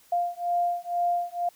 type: beating tone pair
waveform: sine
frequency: 698.5 / 700.6 Hz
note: F5 / F5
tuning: 0 / +5 cents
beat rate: 2.1 Hz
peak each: -27 dBFS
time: 0.12-1.49 s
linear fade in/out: 5 ms
effects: white hiss -58 dBFS RMS until 1.55 s